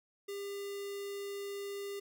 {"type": "tone with notch filter", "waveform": "square", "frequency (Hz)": 400.8, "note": "G4", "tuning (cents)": 38, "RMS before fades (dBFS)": -41, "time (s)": [0.28, 2], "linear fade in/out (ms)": 10, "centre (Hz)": 990, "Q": 1.1, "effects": []}